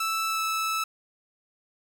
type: tone with pitch glide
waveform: sawtooth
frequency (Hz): 1318.5 to 1310.1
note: E6 to E6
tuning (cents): 0 to -11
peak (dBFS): -22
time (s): 0-0.84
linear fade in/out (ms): 5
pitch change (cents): -11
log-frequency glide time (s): 0.28-0.41
effects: none